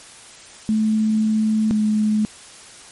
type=tone pair in turn; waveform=sine; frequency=217.3 / 213.7 Hz; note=A3 / G#3; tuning=-21 / +50 cents; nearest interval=unison; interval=29 cents; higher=first; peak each=-15 dBFS; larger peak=neither; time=0.69-1.71 / 1.71-2.25 s; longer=first; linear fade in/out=0 ms; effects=white hiss -42 dBFS RMS until 2.91 s + MP3 48 kbps